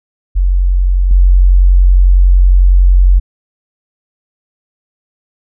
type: tone with level steps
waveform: sine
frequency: 45.46 Hz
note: F#1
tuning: 30 cents flat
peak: -7 / -3 dBFS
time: 0.35-3.2 s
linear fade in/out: 20 ms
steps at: 1.11 s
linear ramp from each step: 2 ms
effects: none